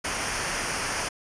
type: noise with comb filter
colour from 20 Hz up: pink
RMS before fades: -29 dBFS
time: 0.04-1.09 s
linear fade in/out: 10 ms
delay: 0.26 ms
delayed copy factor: -0.65
effects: resampled to 22050 Hz